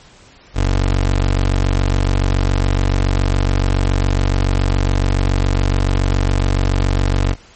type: tone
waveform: 25% pulse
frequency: 47.12 Hz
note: F#1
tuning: 32 cents sharp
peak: -9 dBFS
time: 0.54-7.36 s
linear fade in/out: 50 ms
effects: pink hiss -45 dBFS RMS until 7.55 s + MP3 32 kbps